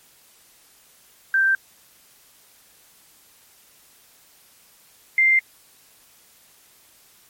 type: tone pair in turn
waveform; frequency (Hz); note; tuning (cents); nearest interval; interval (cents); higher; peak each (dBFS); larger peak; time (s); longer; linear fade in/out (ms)
sine; 1568 / 2094; G6 / C7; 0 / +1; perfect fourth; 501; second; -15 / -13; second; 1.34-1.55 / 5.18-5.39; neither; 2
effects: white hiss -54 dBFS RMS until 7.29 s + MP3 64 kbps